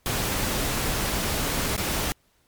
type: noise with dropouts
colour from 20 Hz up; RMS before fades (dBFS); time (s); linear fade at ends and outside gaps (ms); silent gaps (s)
pink; -26; 0.06-2.12; 0; 1.764-1.778
effects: pink hiss -65 dBFS RMS until 2.47 s + MP3 96 kbps